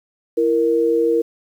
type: tone pair together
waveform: sine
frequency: 333.5 / 466.2 Hz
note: E4 / A#4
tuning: +20 / 0 cents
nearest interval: tritone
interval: 580 cents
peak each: -19 / -15 dBFS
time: 0.37-1.22 s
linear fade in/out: 10 ms
effects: 8-bit